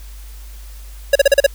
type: tone bursts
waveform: square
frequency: 557 Hz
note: C#5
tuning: 8 cents sharp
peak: -7 dBFS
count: 6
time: 1.13-1.465 s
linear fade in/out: 5 ms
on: 25 ms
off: 37 ms
effects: added 50 Hz sine -32 dBFS peak until 1.54 s + white hiss -45 dBFS RMS until 1.54 s

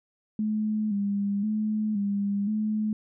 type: tone with vibrato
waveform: sine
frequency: 207.7 Hz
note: G#3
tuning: in tune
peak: -24 dBFS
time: 0.39-2.93 s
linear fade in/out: 2 ms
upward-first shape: square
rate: 0.96 Hz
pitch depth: 55 cents each way
effects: none

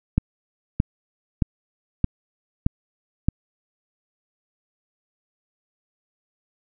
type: click train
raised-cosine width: 5 ms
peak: -5 dBFS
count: 6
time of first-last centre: 0.18-3.286 s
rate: 1.61 Hz
effects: none

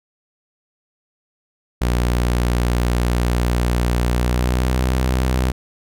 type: tone with pitch glide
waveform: sawtooth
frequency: 60.1 to 63.6 Hz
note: B1 to C2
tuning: -46 to -48 cents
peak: -12 dBFS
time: 1.81-5.52 s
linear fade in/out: 10 ms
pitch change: +98 cents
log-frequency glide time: 4.05-4.84 s
effects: none

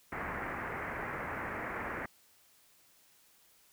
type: low-pass noise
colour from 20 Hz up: white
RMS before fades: -39 dBFS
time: 0.12-2.06 s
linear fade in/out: 5 ms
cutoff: 2100 Hz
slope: 48 dB/octave
effects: white hiss -65 dBFS RMS until 3.72 s

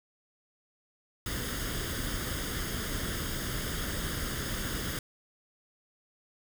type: noise with comb filter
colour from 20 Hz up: pink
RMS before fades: -34 dBFS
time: 1.26-4.99 s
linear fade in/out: 2 ms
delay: 0.6 ms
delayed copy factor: +0.65
effects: none

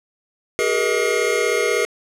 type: tone cluster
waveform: square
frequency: 384.3 / 420.7 / 476.7 / 632 / 2140 Hz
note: G4 / G#4 / A#4 / D#5 / C7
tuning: -34 / +22 / +39 / +27 / +38 cents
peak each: -27 / -23 / -22 / -28 / -25 dBFS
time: 0.59-1.85 s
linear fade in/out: 0 ms
effects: low-pass 11000 Hz 12 dB/octave

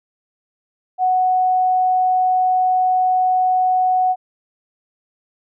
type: tone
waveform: sine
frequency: 740 Hz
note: F#5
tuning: in tune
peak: -13 dBFS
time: 0.98-4.16 s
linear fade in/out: 50 ms
effects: none

